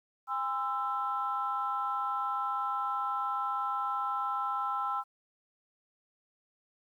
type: tone cluster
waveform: sine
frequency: 810 / 1031 / 1327 Hz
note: G#5 / C6 / E6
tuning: -43 / -26 / +11 cents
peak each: -35 / -35 / -32 dBFS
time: 0.27-5.04 s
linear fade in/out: 50 ms
effects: tanh soft clip ceiling -21 dBFS + 11-bit